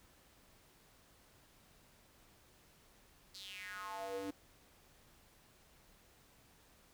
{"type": "tone with high-pass filter sweep", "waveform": "square", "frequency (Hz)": 97.6, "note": "G2", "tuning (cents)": -7, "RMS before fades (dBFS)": -45, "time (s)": [3.34, 4.31], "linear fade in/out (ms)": 10, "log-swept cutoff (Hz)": [4600, 310], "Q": 5.2, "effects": ["pink hiss -66 dBFS RMS until 6.93 s"]}